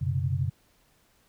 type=chord; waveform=sine; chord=F# suspended fourth; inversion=none; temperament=equal with one note detuned; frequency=92.5 / 126.43 / 138.59 Hz; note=F#2 / B2 / C#3; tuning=0 / +41 / 0 cents; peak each=-29 / -29 / -29 dBFS; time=0.01-0.5 s; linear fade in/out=10 ms; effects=pink hiss -65 dBFS RMS until 1.28 s